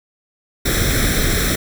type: noise with comb filter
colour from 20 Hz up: pink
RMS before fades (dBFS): -17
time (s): 0.65-1.56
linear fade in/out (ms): 10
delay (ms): 0.53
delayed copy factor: +0.8
effects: none